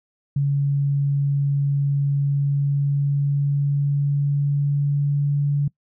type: tone with pitch glide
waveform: sine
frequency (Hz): 141 to 143.38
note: C#3 to D3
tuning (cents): +30 to -41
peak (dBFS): -17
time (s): 0.36-5.68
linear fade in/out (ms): 5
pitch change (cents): +29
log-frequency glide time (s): 2.19-5.39
effects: noise-tail reverb RT60 0.1 s tail -23 dB re dry